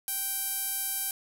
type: tone with band-pass filter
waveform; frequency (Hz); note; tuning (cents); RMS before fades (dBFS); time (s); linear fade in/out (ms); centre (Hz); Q
sawtooth; 782; G5; -4; -32; 0.08-1.11; 0; 12000; 3
effects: 8-bit

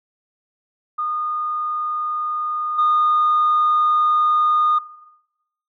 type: tone with level steps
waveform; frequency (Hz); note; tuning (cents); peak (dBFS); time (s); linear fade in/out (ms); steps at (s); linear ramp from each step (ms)
sine; 1225; D#6; -27; -20 / -12; 0.98-4.79; 10; 2.78; 10
effects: noise-tail reverb RT60 0.9 s tail -18 dB re dry + tanh soft clip ceiling -10 dBFS

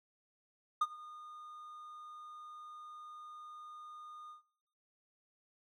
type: tone with ADSR envelope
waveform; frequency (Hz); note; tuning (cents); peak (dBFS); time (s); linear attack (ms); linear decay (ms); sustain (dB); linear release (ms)
triangle; 1223; D#6; -30; -24; 0.81-4.42; 7; 42; -23; 120
effects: noise-tail reverb RT60 0.7 s tail -18 dB re dry

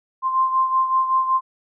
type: beating tone pair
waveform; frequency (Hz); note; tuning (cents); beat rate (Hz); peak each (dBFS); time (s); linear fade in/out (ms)
sine; 1046.5 / 1051.8; C6 / C6; 0 / +9; 5.3; -17 / -24; 0.22-1.41; 50
effects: none

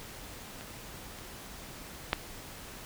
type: clicks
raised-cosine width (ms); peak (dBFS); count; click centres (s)
0.3; -27 / -30 / -9; 3; 0.61 / 1.187 / 2.131
effects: pink hiss -46 dBFS RMS until 2.85 s

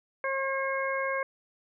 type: harmonic tone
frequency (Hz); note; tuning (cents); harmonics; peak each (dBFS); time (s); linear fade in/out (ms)
539; C#5; -49; 1 / 2 / 3 / 4; -31 / -33 / -34 / -35; 0.24-1.23; 2
effects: none

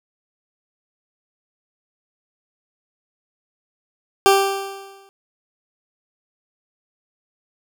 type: tone with exponential decay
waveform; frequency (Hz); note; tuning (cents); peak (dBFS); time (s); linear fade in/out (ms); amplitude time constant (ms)
20% pulse; 392; G4; 0; -4; 4.26-5.09; 0; 180
effects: none

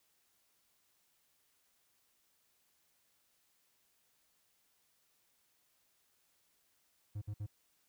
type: tone bursts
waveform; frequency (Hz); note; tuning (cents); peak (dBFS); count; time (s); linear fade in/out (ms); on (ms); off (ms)
triangle; 103.83; G#2; 0; -36; 3; 7.15-7.465; 10; 67; 57
effects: white hiss -75 dBFS RMS until 7.88 s

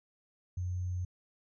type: tone with sample-and-hold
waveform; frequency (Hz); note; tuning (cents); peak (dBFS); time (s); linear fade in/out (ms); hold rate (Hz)
sine; 90.3; F#2; -42; -32; 0.57-1.05; 5; 6300
effects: resampled to 24000 Hz

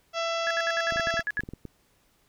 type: harmonic tone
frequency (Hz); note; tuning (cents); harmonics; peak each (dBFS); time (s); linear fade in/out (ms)
667; E5; +20; 1 / 2 / 3 / 4 / 5 / 6 / 7 / 8 / 9 / 10; -29 / -32 / -39 / -37 / -37 / -47 / -42 / -42 / -46 / -51; 0.13-1.23; 50
type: tone bursts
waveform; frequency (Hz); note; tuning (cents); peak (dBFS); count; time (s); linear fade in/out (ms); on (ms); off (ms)
sine; 1689; G#6; +29; -25; 10; 0.47-1.406; 0; 36; 64
type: clicks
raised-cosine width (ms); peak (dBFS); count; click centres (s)
3; -25; 11; 0.923 / 0.96 / 0.997 / 1.072 / 1.141 / 1.194 / 1.394 / 1.436 / 1.489 / 1.536 / 1.653
effects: pink hiss -66 dBFS RMS until 2.28 s

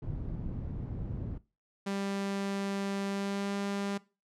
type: low-pass noise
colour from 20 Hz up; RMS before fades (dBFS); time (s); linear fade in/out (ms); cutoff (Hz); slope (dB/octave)
white; -37; 0.02-1.38; 5; 140; 12
type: tone with pitch glide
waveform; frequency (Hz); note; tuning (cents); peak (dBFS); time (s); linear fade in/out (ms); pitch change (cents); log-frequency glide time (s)
sawtooth; 197.7 to 199.77; G3 to G3; +15 to +33; -28; 1.86-3.98; 10; +18; 3.06-3.53
effects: noise-tail reverb RT60 0.3 s tail -20 dB re dry + low-pass 8000 Hz 12 dB/octave

